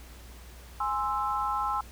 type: chord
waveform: sine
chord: Ab augmented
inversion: none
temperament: equal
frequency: 830.6 / 1046.5 / 1318.5 Hz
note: Ab5 / C6 / E6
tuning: 0 / 0 / 0 cents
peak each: -31 dBFS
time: 0.8-1.81 s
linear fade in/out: 5 ms
effects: added 60 Hz sine -46 dBFS peak until 1.91 s + pink hiss -52 dBFS RMS until 1.91 s